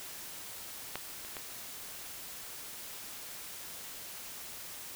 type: clicks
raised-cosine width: 0.3 ms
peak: -19 / -28 / -24 dBFS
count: 3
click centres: 0.956 / 1.249 / 1.368 s
effects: white hiss -45 dBFS RMS until 4.95 s